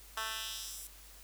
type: tone with high-pass filter sweep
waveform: 10% pulse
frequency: 220.9 Hz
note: A3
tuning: 7 cents sharp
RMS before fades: -41 dBFS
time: 0.17-0.87 s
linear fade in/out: 2 ms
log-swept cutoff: 1300 to 9600 Hz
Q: 1.2
effects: added 50 Hz sine -56 dBFS peak until 1.23 s + white hiss -56 dBFS RMS until 1.23 s